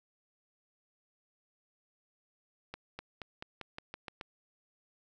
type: accelerating click train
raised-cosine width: 0.3 ms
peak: -25 dBFS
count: 9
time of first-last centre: 2.74-4.212 s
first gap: 250 ms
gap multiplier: 0.91
effects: none